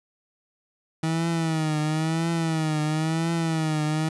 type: tone with vibrato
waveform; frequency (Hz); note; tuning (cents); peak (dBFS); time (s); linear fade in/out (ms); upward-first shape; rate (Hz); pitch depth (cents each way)
30% pulse; 159.5; D#3; +43; -20; 1.03-4.09; 5; triangle; 0.98; 92
effects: resampled to 24000 Hz